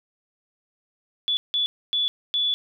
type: tone bursts at uneven times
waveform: sine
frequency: 3441 Hz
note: A7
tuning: 39 cents flat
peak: -20 dBFS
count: 4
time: 1.28-1.37 / 1.54-1.66 / 1.93-2.08 / 2.34-2.54 s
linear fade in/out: 0 ms
effects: none

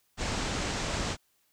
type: low-pass noise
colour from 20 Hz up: pink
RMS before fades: -32 dBFS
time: 0.17-1.17 s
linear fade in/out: 50 ms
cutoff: 8000 Hz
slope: 48 dB/octave
effects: white hiss -71 dBFS RMS until 1.52 s

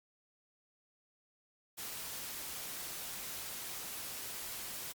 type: noise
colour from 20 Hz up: white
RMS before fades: -43 dBFS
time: 1.77-4.93 s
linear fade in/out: 20 ms
effects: Opus 48 kbps

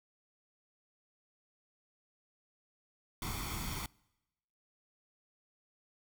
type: noise with comb filter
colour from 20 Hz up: pink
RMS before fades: -39 dBFS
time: 3.22-3.86 s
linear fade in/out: 2 ms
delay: 0.89 ms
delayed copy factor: +0.7
effects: noise-tail reverb RT60 1.0 s tail -26 dB re dry

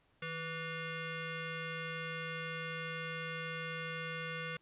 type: ring-modulated tone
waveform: 15% pulse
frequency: 654 Hz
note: E5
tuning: 14 cents flat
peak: -29 dBFS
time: 0.22-4.57 s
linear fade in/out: 5 ms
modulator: 813 Hz
effects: pink hiss -72 dBFS RMS until 4.61 s + resampled to 8000 Hz

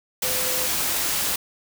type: tone in noise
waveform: sine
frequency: 510 Hz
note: C5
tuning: 44 cents flat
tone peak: -32 dBFS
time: 0.23-0.67 s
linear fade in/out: 5 ms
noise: white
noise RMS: -24 dBFS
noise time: 0.22-1.36 s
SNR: -11 dB
effects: none

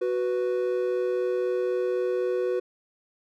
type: tone pair together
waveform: triangle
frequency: 370 / 493.9 Hz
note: F#4 / B4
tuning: 0 / 0 cents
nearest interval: perfect fourth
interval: 500 cents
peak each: -24 / -25 dBFS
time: 0.01-2.6 s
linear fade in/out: 10 ms
effects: none

